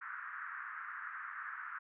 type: band-pass noise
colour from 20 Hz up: white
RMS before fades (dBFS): -45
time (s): 0.01-1.79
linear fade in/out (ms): 10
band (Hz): 1200 to 1700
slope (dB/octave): 48
effects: none